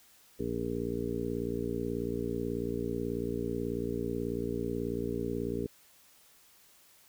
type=harmonic tone; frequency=58.27 Hz; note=A#1; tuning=in tune; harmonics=1 / 2 / 3 / 4 / 5 / 6 / 7 / 8; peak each=-43 / -41 / -42 / -38 / -38 / -46 / -36 / -40 dBFS; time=0.39-5.67 s; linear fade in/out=10 ms; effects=white hiss -61 dBFS RMS until 7.08 s